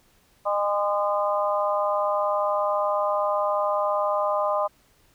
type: harmonic tone with a mistuned harmonic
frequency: 203.5 Hz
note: G#3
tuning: 35 cents flat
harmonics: 3 / 4 / 5 / 6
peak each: -24 / -29 / -27 / -29 dBFS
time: 0.45-4.68 s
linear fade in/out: 20 ms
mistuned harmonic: 5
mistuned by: +19 cents
effects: pink hiss -61 dBFS RMS until 5.14 s